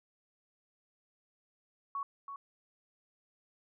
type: tone with echo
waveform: sine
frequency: 1115 Hz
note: C#6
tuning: 10 cents sharp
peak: -34 dBFS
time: 1.95-2.03 s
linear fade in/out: 2 ms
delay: 330 ms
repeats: 1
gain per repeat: -7 dB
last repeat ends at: 2.36 s
effects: none